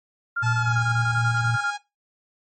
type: tone bursts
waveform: sine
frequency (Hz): 1396.9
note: F6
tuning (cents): 0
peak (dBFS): -22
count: 14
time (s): 0.36-1.709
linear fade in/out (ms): 10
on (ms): 75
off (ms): 23
type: tone with tremolo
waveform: sine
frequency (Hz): 116.54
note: A#2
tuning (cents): 0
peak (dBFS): -21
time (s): 0.42-1.57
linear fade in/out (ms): 20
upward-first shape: sine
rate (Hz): 3.9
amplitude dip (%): 30
type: tone with pitch glide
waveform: sawtooth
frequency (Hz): 867 to 823.1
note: A5 to G#5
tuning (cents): -26 to -16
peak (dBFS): -25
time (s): 0.42-1.78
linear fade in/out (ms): 20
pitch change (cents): -90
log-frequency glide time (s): 0.56-0.79
type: noise with exponential decay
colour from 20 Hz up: blue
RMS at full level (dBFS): -31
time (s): 1.37-1.47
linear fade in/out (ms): 1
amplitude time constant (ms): 20
effects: noise-tail reverb RT60 0.2 s tail -17 dB re dry + MP3 32 kbps